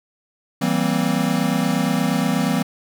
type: chord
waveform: square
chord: C dominant seventh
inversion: first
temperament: equal with one note detuned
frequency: 164.81 / 193.19 / 233.1 / 261.6 Hz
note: E3 / G3 / Bb3 / C4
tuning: 0 / -25 / 0 / 0 cents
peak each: -24 dBFS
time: 0.61-2.63 s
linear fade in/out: 10 ms
effects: none